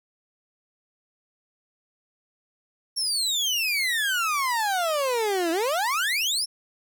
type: exponential two-way sweep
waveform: 30% pulse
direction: down then up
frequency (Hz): 5588 to 321.2 to 5588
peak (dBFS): -20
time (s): 2.96-6.46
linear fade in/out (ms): 20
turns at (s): 5.51
effects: none